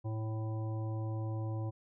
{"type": "harmonic tone", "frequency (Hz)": 110, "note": "A2", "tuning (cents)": 0, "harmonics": [1, 3, 5, 7, 9], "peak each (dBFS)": [-34, -44, -48, -51, -53], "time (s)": [0.04, 1.71], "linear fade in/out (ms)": 20, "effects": []}